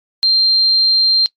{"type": "tone", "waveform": "sine", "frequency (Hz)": 4169, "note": "C8", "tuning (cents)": -7, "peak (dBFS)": -9, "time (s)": [0.23, 1.26], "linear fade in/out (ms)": 0, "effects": ["noise-tail reverb RT60 0.1 s tail -20 dB re dry", "MP3 64 kbps"]}